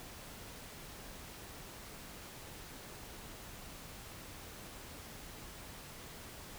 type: silence
effects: pink hiss -50 dBFS RMS until 6.58 s